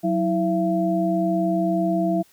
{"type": "tone cluster", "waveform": "sine", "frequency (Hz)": [183.7, 325.7, 675], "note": ["F#3", "E4", "E5"], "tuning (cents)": [-12, -21, 41], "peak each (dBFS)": -23, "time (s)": [0.03, 2.23], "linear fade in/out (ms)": 20, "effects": ["white hiss -57 dBFS RMS until 2.32 s"]}